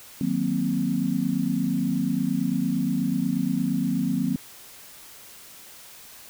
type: chord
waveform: sine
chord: C half-diminished seventh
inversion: first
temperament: equal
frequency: 155.56 / 185 / 233.1 / 261.6 Hz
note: Eb3 / Gb3 / Bb3 / C4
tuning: 0 / 0 / 0 / 0 cents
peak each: -31 / -27 / -27 / -26 dBFS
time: 0.21-4.36 s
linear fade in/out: 2 ms
effects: white hiss -46 dBFS RMS until 6.29 s